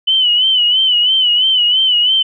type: tone with vibrato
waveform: sine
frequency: 3000 Hz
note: F#7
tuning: 23 cents sharp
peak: -9 dBFS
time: 0.07-2.23 s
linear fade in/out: 10 ms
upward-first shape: sine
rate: 3 Hz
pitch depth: 74 cents each way
effects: none